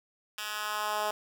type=tone with high-pass filter sweep; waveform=10% pulse; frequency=211.1 Hz; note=G#3; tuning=29 cents sharp; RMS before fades=-33 dBFS; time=0.38-1.11 s; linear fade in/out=2 ms; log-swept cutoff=2100 to 630 Hz; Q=1.4; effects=none